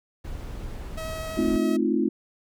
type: noise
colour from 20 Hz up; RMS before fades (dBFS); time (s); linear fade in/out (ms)
brown; -35; 0.24-1.57; 10
type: tone with vibrato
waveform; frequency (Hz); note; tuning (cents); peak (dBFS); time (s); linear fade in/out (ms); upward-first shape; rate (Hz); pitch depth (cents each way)
sawtooth; 640; D#5; +49; -29; 0.97-1.77; 10; triangle; 12; 9
type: chord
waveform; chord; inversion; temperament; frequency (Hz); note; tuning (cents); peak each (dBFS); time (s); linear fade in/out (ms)
sine; F dominant seventh; first; just; 218.3 / 261.9 / 314.3 / 349.2; A3 / C4 / Eb4 / F4; -13 / +2 / +18 / 0; -26; 1.37-2.09; 10
effects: none